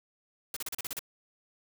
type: noise bursts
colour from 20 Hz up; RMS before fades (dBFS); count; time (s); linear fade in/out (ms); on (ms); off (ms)
white; -36; 8; 0.54-0.992; 2; 25; 36
effects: none